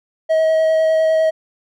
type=tone with vibrato; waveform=triangle; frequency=638 Hz; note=D#5; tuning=43 cents sharp; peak=-10 dBFS; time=0.29-1.31 s; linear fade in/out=20 ms; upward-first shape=square; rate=9.9 Hz; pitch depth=8 cents each way; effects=none